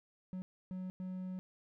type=tone bursts at uneven times; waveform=triangle; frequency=185 Hz; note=F#3; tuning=in tune; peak=-37 dBFS; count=3; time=0.33-0.42 / 0.71-0.9 / 1-1.39 s; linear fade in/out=0 ms; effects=none